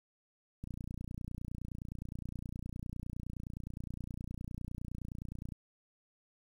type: click train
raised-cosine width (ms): 5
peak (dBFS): -29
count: 146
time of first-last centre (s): 0.64-5.522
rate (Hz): 29.7
effects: 10-bit